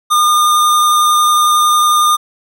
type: tone with vibrato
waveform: square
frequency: 1213 Hz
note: D#6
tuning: 44 cents flat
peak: -9 dBFS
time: 0.1-2.17 s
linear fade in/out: 20 ms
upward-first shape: sine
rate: 11 Hz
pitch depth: 8 cents each way
effects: none